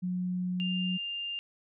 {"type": "tone with pitch glide", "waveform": "sine", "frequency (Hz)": [181.1, 182.36], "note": ["F#3", "F#3"], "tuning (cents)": [-37, -25], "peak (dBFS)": -29, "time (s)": [0.02, 0.98], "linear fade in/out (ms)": 20, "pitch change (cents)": 12, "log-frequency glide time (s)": [0.59, 0.71]}
{"type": "tone", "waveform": "sine", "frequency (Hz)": 2800, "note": "F7", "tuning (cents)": 4, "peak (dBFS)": -33, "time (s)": [0.6, 1.39], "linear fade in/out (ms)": 0}
{"effects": []}